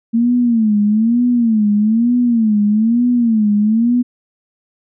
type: tone with vibrato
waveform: sine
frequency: 225.1 Hz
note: A3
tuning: 40 cents sharp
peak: -10 dBFS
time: 0.13-4.03 s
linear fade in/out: 20 ms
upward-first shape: sine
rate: 1.1 Hz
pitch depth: 150 cents each way
effects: none